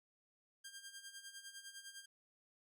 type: tone with tremolo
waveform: 10% pulse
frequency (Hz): 1600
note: G6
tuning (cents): +35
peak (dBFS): -40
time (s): 0.64-2.06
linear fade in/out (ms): 10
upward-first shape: sine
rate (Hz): 9.9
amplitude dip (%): 70
effects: none